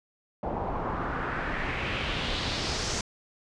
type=noise with low-pass filter sweep; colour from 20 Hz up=pink; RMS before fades=-31 dBFS; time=0.43-3.01 s; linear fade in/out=2 ms; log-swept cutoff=740 to 6500 Hz; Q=2.4; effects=resampled to 22050 Hz